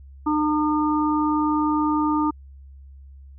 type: harmonic tone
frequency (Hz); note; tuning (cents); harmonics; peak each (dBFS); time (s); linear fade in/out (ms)
303.3; D#4; -44; 1 / 3 / 4; -20 / -25 / -26; 0.26-2.31; 10
effects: added 68 Hz sine -41 dBFS peak until 3.38 s